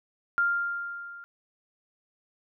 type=tone with level ramp; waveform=sine; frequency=1396.9 Hz; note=F6; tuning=in tune; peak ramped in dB=-20 to -42 dBFS; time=0.38-1.24 s; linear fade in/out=0 ms; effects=none